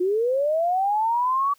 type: linear sweep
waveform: sine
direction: up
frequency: 349.2 to 1148 Hz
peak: -19 dBFS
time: 0-1.54 s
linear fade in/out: 10 ms
effects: white hiss -60 dBFS RMS until 1.58 s